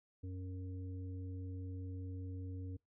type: harmonic tone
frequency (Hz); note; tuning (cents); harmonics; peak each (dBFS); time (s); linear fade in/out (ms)
92.5; F#2; 0; 1 / 3 / 5; -42 / -50 / -57; 0.23-2.77; 10
effects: noise-tail reverb RT60 0.2 s tail -25 dB re dry